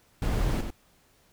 brown noise with echo, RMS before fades -26 dBFS, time 0.22-0.61 s, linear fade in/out 2 ms, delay 95 ms, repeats 1, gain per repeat -6 dB, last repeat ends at 0.705 s, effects pink hiss -63 dBFS RMS until 1.32 s

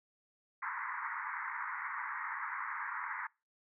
pink band-pass noise, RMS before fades -40 dBFS, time 0.62-3.27 s, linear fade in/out 5 ms, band 900 to 2100 Hz, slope 96 dB/octave, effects noise-tail reverb RT60 0.3 s tail -26 dB re dry

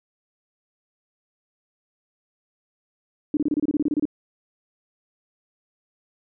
sine tone bursts, 296.8 Hz, D4, 18 cents sharp, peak -18 dBFS, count 13, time 3.34-4.054 s, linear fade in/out 2 ms, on 30 ms, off 27 ms, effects none

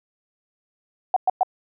sine tone bursts, 747 Hz, F#5, 16 cents sharp, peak -14 dBFS, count 3, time 1.14-1.432 s, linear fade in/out 2 ms, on 24 ms, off 110 ms, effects none

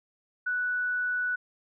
sine tone, 1480 Hz, F#6, in tune, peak -26 dBFS, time 0.46-1.36 s, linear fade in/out 10 ms, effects none

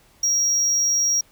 triangle tone, 5650 Hz, F8, 19 cents sharp, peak -16 dBFS, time 0.23-1.21 s, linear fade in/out 5 ms, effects pink hiss -56 dBFS RMS until 1.31 s

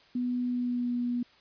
sine tone with pitch glide, 246.9 to 242.9 Hz, B3 to B3, 0 to -29 cents, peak -27 dBFS, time 0.15-1.23 s, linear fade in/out 5 ms, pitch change -29 cents, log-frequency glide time 0.45-0.94 s, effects white hiss -59 dBFS RMS until 1.4 s + resampled to 11025 Hz

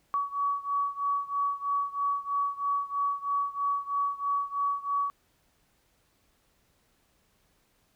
sine beating tone pair, 1131 / 1134.1 Hz, C#6 / C#6, +34 / +39 cents, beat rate 3.1 Hz, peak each -29 / -31 dBFS, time 0.14-5.1 s, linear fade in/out 0 ms, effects pink hiss -69 dBFS RMS until 7.95 s

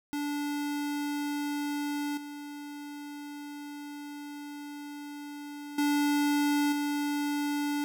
square tone with level steps, 290.7 Hz, D4, 18 cents flat, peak -31 / -40 / -25 / -29 dBFS, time 0.13-7.84 s, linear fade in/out 0 ms, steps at 2.17 / 5.78 / 6.72 s, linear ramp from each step 5 ms, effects none

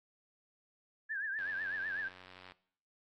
sine tone with vibrato, 1667 Hz, G#6, 6 cents sharp, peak -35 dBFS, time 1.09-2.09 s, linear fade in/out 20 ms, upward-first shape triangle, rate 8 Hz, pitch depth 140 cents each way
click train, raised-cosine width 0.3 ms, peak -36 dBFS, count 105, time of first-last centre 1.39-2.52 s, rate 92 Hz
effects noise-tail reverb RT60 0.6 s tail -18 dB re dry + AAC 48 kbps

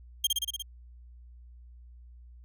sawtooth tone with echo, 3207 Hz, G7, 39 cents sharp, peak -19 dBFS, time 0.24-0.27 s, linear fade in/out 5 ms, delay 59 ms, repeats 6, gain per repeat -2 dB, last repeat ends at 0.624 s, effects added 60 Hz sine -48 dBFS peak until 2.44 s

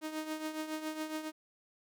sawtooth tone with tremolo, 311.4 Hz, D#4, 2 cents sharp, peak -30 dBFS, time 0.01-1.32 s, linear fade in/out 50 ms, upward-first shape triangle, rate 7.2 Hz, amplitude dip 70%, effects none

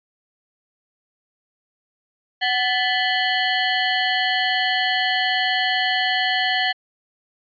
20% pulse ring-modulated tone, 1244.5 Hz, D#6, in tune, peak -10 dBFS, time 2.41-6.73 s, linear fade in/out 20 ms, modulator 498 Hz, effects resampled to 11025 Hz

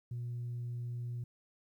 sine tone, 120.6 Hz, B2, 41 cents flat, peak -35 dBFS, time 0.11-1.24 s, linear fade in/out 5 ms, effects tanh soft clip ceiling -34 dBFS + 12-bit

